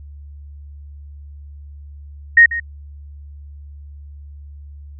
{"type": "tone with echo", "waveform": "sine", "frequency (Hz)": 1864.7, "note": "A#6", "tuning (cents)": 0, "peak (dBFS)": -4, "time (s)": [2.37, 2.46], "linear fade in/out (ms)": 5, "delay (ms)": 140, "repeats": 1, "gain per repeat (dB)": -15, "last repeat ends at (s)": 2.6, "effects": ["added 72 Hz sine -34 dBFS peak until 4.99 s"]}